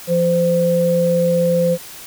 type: tone pair together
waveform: sine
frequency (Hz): 172.19 / 516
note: F3 / C5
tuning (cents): -24 / -24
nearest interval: octave + perfect fifth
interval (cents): 1900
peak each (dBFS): -18 / -14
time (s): 0.07-1.78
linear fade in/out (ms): 50
effects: white hiss -36 dBFS RMS until 2.06 s